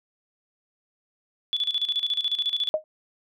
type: tone with tremolo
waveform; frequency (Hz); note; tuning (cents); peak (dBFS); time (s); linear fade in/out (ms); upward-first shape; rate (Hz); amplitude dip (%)
sine; 3440; A7; -40; -21; 1.53-2.69; 0; square; 14; 75
type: tone with exponential decay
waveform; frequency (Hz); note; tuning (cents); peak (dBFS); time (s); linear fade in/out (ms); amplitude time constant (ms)
sine; 622; D#5; -1; -15; 2.74-2.84; 1; 20
effects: none